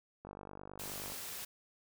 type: click train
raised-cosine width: 1 ms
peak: -33 dBFS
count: 44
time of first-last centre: 0.25-1.12 s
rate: 49.4 Hz
type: noise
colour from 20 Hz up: white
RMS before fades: -44 dBFS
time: 0.79-1.45 s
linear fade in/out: 5 ms
effects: none